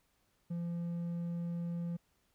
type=tone with hard clipping; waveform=sine; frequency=171.3 Hz; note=F3; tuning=33 cents flat; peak=-36 dBFS; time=0.5-1.97 s; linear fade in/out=10 ms; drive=3 dB; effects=pink hiss -75 dBFS RMS until 2.34 s